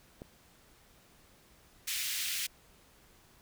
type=click; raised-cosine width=2 ms; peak=-30 dBFS; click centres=0.219 s
type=high-pass noise; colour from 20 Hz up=pink; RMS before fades=-35 dBFS; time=1.87-2.47 s; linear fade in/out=10 ms; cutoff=2100 Hz; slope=24 dB/octave
effects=pink hiss -62 dBFS RMS until 3.41 s